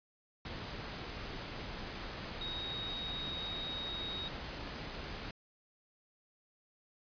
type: tone in noise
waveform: sine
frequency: 3771 Hz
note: A#7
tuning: 19 cents sharp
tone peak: -39 dBFS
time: 2.41-4.28 s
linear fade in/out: 2 ms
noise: pink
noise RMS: -43 dBFS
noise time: 0.45-5.31 s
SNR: +1 dB
effects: resampled to 11025 Hz